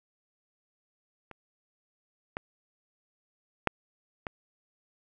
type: clicks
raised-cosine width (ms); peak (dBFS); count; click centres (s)
0.5; -29 / -18 / -8 / -19; 4; 1.313 / 2.369 / 3.673 / 4.268
effects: none